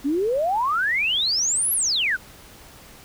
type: exponential two-way sweep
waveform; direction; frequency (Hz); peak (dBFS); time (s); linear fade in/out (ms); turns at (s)
sine; up then down; 265.4 to 11720 to 1393; -19; 0.04-2.17; 20; 1.73
effects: pink hiss -46 dBFS RMS until 3.04 s